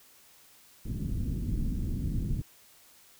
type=low-pass noise; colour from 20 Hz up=pink; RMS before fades=-31 dBFS; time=0.85-2.42 s; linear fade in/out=10 ms; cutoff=250 Hz; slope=24 dB/octave; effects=white hiss -58 dBFS RMS until 3.19 s